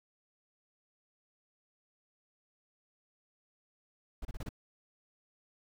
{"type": "noise bursts", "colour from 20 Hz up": "brown", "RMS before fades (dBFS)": -39, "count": 5, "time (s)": [4.22, 4.491], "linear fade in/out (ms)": 5, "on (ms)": 31, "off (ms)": 29, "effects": []}